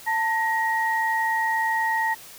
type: tone pair together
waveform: sine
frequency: 891 / 1888 Hz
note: A5 / A#6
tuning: +22 / +22 cents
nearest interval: octave + minor second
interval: 1300 cents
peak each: -23 / -24 dBFS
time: 0.06-2.15 s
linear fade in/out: 20 ms
effects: white hiss -44 dBFS RMS until 2.38 s